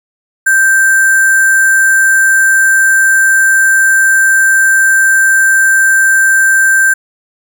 sine tone with sample-and-hold, 1568 Hz, G6, in tune, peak -5 dBFS, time 0.46-6.94 s, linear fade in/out 10 ms, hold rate 8820 Hz, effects none

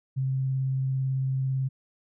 sine tone with vibrato, 132.7 Hz, C3, 25 cents sharp, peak -24 dBFS, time 0.16-1.69 s, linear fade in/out 20 ms, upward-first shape sine, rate 18 Hz, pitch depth 11 cents each way, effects none

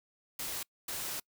white noise bursts at uneven times, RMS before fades -38 dBFS, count 2, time 0.39-0.63 / 0.88-1.2 s, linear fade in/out 5 ms, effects noise-tail reverb RT60 0.1 s tail -26 dB re dry

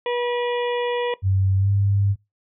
harmonic tone, 484.5 Hz, B4, 33 cents flat, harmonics 1 / 2 / 4 / 5 / 6 / 7, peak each -22 / -28 / -34 / -36 / -38 / -39 dBFS, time 0.06-1.14 s, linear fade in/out 2 ms
sine tone with pitch glide, 96 to 99.85 Hz, G2 to G2, -36 to +32 cents, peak -16 dBFS, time 1.22-2.16 s, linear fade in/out 50 ms, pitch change +68 cents, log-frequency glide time 1.57-1.7 s
effects noise-tail reverb RT60 0.2 s tail -20 dB re dry

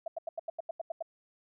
sine tone bursts, 659.3 Hz, E5, in tune, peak -32 dBFS, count 10, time 0.06-1.025 s, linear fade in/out 5 ms, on 20 ms, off 85 ms, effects none

